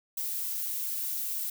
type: noise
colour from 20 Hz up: violet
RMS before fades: -33 dBFS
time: 0.17-1.5 s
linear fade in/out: 5 ms
effects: none